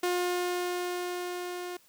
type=tone with level ramp; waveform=sawtooth; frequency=356.7 Hz; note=F4; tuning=37 cents sharp; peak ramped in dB=-22 to -32 dBFS; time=0.03-1.77 s; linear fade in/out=5 ms; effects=white hiss -62 dBFS RMS until 1.88 s